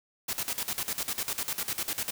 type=noise with tremolo; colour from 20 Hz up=white; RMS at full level=-31 dBFS; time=0.28-2.11 s; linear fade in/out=10 ms; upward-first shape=square; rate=10 Hz; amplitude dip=80%; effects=none